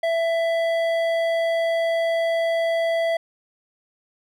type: tone with hard clipping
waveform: sine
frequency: 664 Hz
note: E5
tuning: 12 cents sharp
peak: -21 dBFS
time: 0.03-3.17 s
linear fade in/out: 5 ms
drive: 10 dB
effects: none